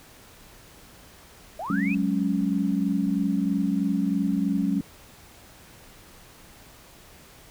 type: linear sweep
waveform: sine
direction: up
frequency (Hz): 587.3 to 2643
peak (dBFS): -30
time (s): 1.59-1.95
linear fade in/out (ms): 5
type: chord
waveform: sine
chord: F# suspended second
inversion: none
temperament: just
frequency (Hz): 185 / 208.1 / 277.5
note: F#3 / G#3 / C#4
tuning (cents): 0 / +4 / +2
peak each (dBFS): -26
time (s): 1.7-4.81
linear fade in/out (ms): 2
effects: pink hiss -50 dBFS RMS until 7.5 s